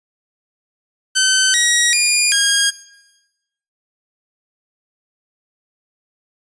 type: tone with pitch steps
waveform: 10% pulse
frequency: 1530 / 1904 / 2423 / 1627 Hz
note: G6 / A#6 / D#7 / G#6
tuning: -42 / +36 / -47 / -36 cents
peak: -3 dBFS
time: 1.15-2.71 s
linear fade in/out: 20 ms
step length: 390 ms
effects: noise-tail reverb RT60 1.0 s tail -19 dB re dry + resampled to 22050 Hz